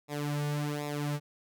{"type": "tone with flanger", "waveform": "sawtooth", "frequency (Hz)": 146.83, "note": "D3", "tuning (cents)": 0, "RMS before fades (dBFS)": -33, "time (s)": [0.08, 1.2], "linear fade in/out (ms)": 50, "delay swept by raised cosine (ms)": [0.65, 3.05], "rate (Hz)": 1.3, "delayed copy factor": -0.8, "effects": []}